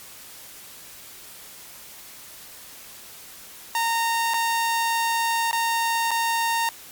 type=tone with dropouts; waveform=sawtooth; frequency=921 Hz; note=A#5; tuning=21 cents flat; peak=-17 dBFS; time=3.75-6.69 s; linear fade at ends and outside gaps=1 ms; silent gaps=4.337-4.341 / 5.512-5.529 / 6.108-6.114 s; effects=white hiss -43 dBFS RMS until 6.91 s + MP3 96 kbps